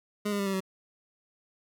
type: tone with pitch steps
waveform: 25% pulse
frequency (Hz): 207.4 / 202.9 / 198.49 / 194.18 / 189.97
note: G#3 / G#3 / G3 / G3 / F#3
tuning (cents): -2 / -40 / +22 / -16 / +46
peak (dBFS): -24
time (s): 0.25-0.605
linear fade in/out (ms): 10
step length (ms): 71
effects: none